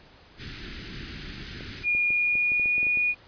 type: band-stop noise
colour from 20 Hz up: pink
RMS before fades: -38 dBFS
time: 0.37-1.87 s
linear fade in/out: 50 ms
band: 390 to 1400 Hz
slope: 48 dB/octave
type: clicks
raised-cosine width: 2 ms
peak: -28 dBFS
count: 11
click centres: 1.608 / 1.95 / 2.105 / 2.354 / 2.519 / 2.597 / 2.658 / 2.781 / 2.83 / 2.868 / 2.973 s
type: tone with pitch glide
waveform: sine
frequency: 2430 to 2453 Hz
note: D#7 to D#7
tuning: -42 to -25 cents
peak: -21 dBFS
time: 1.83-3.15 s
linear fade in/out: 50 ms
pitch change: +17 cents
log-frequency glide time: 2.08-2.77 s
effects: pink hiss -53 dBFS RMS until 3.27 s + resampled to 11025 Hz